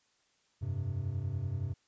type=chord; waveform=triangle; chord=F suspended second; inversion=none; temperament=equal; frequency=87.31 / 98 / 130.81 Hz; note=F2 / G2 / C3; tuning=0 / 0 / 0 cents; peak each=-38 / -33 / -35 dBFS; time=0.61-1.74 s; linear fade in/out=20 ms; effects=white hiss -72 dBFS RMS until 1.87 s + resampled to 16000 Hz